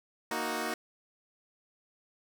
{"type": "chord", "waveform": "10% pulse", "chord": "D# minor", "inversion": "second", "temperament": "equal", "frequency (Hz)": [233.1, 311.1, 370], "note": ["A#3", "D#4", "F#4"], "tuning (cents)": [0, 0, 0], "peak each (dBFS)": -28, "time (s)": [0.31, 0.74], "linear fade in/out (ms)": 2, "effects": []}